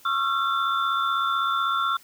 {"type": "tone cluster", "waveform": "sine", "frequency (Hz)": [1100, 1291, 1367, 3533], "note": ["C#6", "E6", "F6", "A7"], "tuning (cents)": [-14, -37, -37, 6], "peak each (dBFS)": [-28, -32, -23, -32], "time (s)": [0.05, 1.97], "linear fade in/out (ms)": 5, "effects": ["white hiss -53 dBFS RMS until 2.03 s"]}